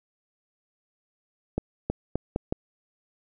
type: accelerating click train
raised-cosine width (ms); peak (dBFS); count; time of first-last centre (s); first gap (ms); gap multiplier
2; -12; 5; 1.58-2.525; 320; 0.8
effects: none